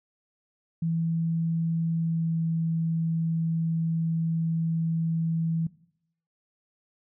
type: tone with pitch glide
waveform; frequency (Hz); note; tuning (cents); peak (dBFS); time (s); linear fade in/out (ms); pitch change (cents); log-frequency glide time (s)
sine; 164.81 to 163.77; E3 to E3; 0 to -11; -24; 0.82-5.67; 5; -11; 1.94-2.38
effects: noise-tail reverb RT60 0.7 s tail -19 dB re dry